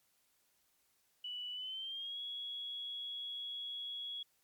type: tone with pitch glide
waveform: sine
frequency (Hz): 2960 to 3342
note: F#7 to G#7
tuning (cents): 0 to +10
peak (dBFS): -40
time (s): 1.24-4.23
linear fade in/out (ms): 5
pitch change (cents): +210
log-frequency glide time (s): 1.52-2.2
effects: white hiss -75 dBFS RMS until 4.43 s + MP3 96 kbps